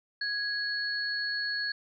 sine tone pair together, 1661.2 / 4369 Hz, G#6 / C#8, 0 / -26 cents, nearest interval octave + perfect fourth, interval 1674 cents, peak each -31 / -33 dBFS, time 0.21-1.72 s, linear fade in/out 5 ms, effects none

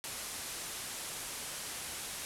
white low-pass noise, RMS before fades -42 dBFS, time 0.04-2.25 s, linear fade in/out 0 ms, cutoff 12000 Hz, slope 48 dB/octave, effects none

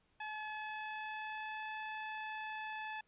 20% pulse tone with pitch glide, 857 to 865.5 Hz, A5 to A5, -46 to -29 cents, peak -36 dBFS, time 0.2-3.01 s, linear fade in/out 5 ms, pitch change +17 cents, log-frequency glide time 0.47-1.72 s, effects pink hiss -75 dBFS RMS until 3.07 s + resampled to 8000 Hz

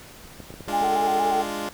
clicks, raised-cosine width 2 ms, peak -25 dBFS, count 6, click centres 0.403 / 0.505 / 0.54 / 0.607 / 0.678 / 0.814 s
15% pulse chord, D diminished, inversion second, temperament equal, 207.7 / 293.7 / 349.2 Hz, Ab3 / D4 / F4, 0 / 0 / 0 cents, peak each -26 dBFS, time 0.68-1.69 s, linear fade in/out 2 ms
sine tone with vibrato, 792 Hz, G5, 18 cents sharp, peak -20 dBFS, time 0.72-1.43 s, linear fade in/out 20 ms, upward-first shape square, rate 4.2 Hz, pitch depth 45 cents each way
triangle tone with tremolo, 445.6 Hz, A4, 22 cents sharp, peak -24 dBFS, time 0.8-1.46 s, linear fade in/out 50 ms, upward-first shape triangle, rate 9 Hz, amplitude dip 65%
effects pink hiss -45 dBFS RMS until 1.73 s

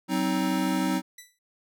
square chord, C diminished, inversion second, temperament just, 188.37 / 261.6 / 314 Hz, Gb3 / C4 / Eb4, +31 / 0 / +16 cents, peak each -29 dBFS, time 0.08-1.02 s, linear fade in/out 50 ms
10% pulse tone with exponential decay, 1975.5 Hz, B6, in tune, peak -31 dBFS, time 1.18-1.39 s, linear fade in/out 5 ms, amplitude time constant 45 ms
effects none

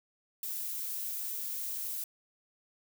violet noise, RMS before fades -37 dBFS, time 0.43-2.04 s, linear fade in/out 2 ms, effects none

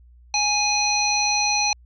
harmonic tone with a mistuned harmonic, 830.6 Hz, G#5, in tune, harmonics 1 / 3 / 5 / 7, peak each -24 / -24 / -24 / -24 dBFS, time 0.34-1.73 s, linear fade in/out 2 ms, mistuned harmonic 7, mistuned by +31 cents, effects added 60 Hz sine -47 dBFS peak until 1.85 s

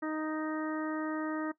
harmonic tone, 311.1 Hz, D#4, in tune, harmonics 1 / 2 / 3 / 4 / 5 / 6, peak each -33 / -41 / -44 / -42 / -47 / -46 dBFS, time 0.02-1.52 s, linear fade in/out 10 ms, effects noise-tail reverb RT60 0.1 s tail -17 dB re dry

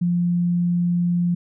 sine tone, 174.61 Hz, F3, in tune, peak -17 dBFS, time 0.01-1.35 s, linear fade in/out 10 ms, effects none

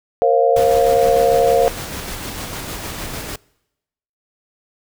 sine chord, Bb suspended second, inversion none, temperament equal with one note detuned, 466.2 / 535.5 / 698.5 Hz, Bb4 / C5 / F5, 0 / +40 / 0 cents, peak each -15 / -15 / -16 dBFS, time 0.22-1.68 s, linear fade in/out 0 ms
pink noise with tremolo, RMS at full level -27 dBFS, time 0.56-3.36 s, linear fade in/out 5 ms, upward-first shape square, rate 6.6 Hz, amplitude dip 25%
effects noise-tail reverb RT60 0.9 s tail -25 dB re dry

